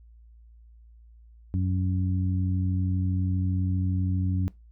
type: harmonic tone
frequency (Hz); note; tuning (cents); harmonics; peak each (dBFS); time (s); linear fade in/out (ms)
92.5; F#2; 0; 1 / 2 / 3; -24 / -30 / -34; 1.54-4.48; 0
effects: noise-tail reverb RT60 0.2 s tail -20 dB re dry + added 57 Hz sine -49 dBFS peak until 4.71 s